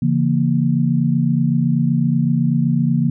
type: chord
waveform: sine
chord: A# diminished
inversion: first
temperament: just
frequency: 139.85 / 167.82 / 233.1 Hz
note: C#3 / E3 / A#3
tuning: +16 / +31 / 0 cents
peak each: -18 dBFS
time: 0.02-3.1 s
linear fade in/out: 5 ms
effects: none